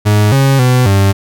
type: tone with pitch steps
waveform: 40% pulse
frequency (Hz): 104.8 / 136.3 / 126.1 / 98.3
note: G#2 / C#3 / B2 / G2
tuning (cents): +16 / -29 / +36 / +5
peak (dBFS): -6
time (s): 0.05-1.13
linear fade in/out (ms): 20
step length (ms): 270
effects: none